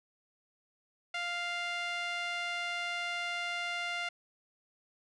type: tone with band-pass filter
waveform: sawtooth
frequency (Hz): 698.5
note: F5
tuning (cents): 0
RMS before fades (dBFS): -36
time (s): 1.14-4.09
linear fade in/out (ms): 5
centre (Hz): 2300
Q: 1.5
effects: resampled to 24000 Hz